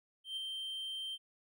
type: tone with ADSR envelope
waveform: triangle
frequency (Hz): 3136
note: G7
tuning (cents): 0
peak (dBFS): -34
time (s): 0.24-1.18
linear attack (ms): 130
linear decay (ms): 4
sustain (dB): -3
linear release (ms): 40
effects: none